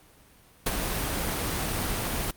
pink noise with ADSR envelope, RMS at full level -22 dBFS, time 0.66-2.31 s, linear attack 8 ms, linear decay 23 ms, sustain -7 dB, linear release 4 ms, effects pink hiss -56 dBFS RMS until 2.36 s + Opus 32 kbps

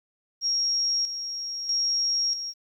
sine tone with tremolo, 5588 Hz, F8, in tune, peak -22 dBFS, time 0.41-2.54 s, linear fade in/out 50 ms, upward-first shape square, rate 0.78 Hz, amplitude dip 60%, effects 10-bit

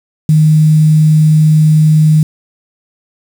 sine tone with quantisation, 154.9 Hz, D#3, 7 cents flat, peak -4 dBFS, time 0.29-2.23 s, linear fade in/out 2 ms, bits 5, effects none

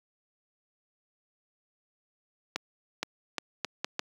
accelerating click train, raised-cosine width 0.2 ms, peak -12 dBFS, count 6, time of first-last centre 2.56-3.994 s, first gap 470 ms, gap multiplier 0.75, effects high-pass 200 Hz 12 dB/octave + 9-bit

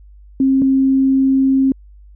sine tone pair in turn, 267.4 / 267.4 Hz, C4 / C4, +38 / +38 cents, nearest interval unison, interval 0 cents, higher neither, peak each -10 dBFS, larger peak neither, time 0.4-0.62 / 0.62-1.72 s, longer second, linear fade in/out 2 ms, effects added 50 Hz sine -39 dBFS peak until 2.15 s

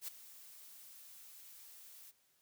blue noise with ADSR envelope, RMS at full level -41 dBFS, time 0.01-2.12 s, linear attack 68 ms, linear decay 11 ms, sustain -15 dB, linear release 26 ms, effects white hiss -74 dBFS RMS until 2.41 s

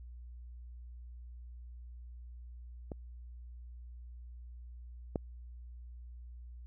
clicks, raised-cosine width 2 ms, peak -27 / -19 dBFS, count 2, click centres 2.918 / 5.158 s, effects added 60 Hz sine -46 dBFS peak until 6.66 s

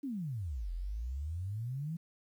sine exponential two-way sweep, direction down then up, 296.3 to 41.2 to 170.3 Hz, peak -35 dBFS, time 0.03-1.97 s, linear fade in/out 10 ms, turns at 0.72 s, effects 11-bit

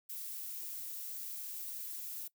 violet noise, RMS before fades -43 dBFS, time 0.09-2.28 s, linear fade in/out 10 ms, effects noise-tail reverb RT60 0.1 s tail -20 dB re dry

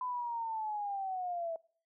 sine linear sweep, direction down, 1012 to 651 Hz, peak -34 dBFS, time 0.01-1.56 s, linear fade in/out 2 ms, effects noise-tail reverb RT60 0.5 s tail -25 dB re dry

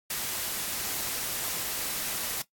white noise, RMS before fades -32 dBFS, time 0.1-2.42 s, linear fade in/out 5 ms, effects noise-tail reverb RT60 0.1 s tail -17 dB re dry + AAC 64 kbps

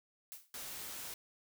blue noise with exponential decay, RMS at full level -44 dBFS, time 0.32-0.54 s, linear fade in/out 0 ms, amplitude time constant 46 ms
white noise, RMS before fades -45 dBFS, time 0.54-1.14 s, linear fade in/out 2 ms
effects none

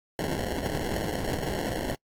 white noise with sample-and-hold, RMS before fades -30 dBFS, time 0.19-1.95 s, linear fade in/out 2 ms, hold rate 1225 Hz, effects noise-tail reverb RT60 0.1 s tail -26 dB re dry + AAC 64 kbps

